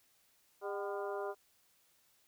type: harmonic tone with a mistuned harmonic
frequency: 201.7 Hz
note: G3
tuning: 50 cents sharp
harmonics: 2 / 3 / 4 / 5 / 6 / 7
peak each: -39 / -43 / -45 / -47 / -49 / -50 dBFS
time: 0.61-1.35 s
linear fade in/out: 50 ms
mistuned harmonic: 4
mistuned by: -83 cents
effects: white hiss -71 dBFS RMS until 2.27 s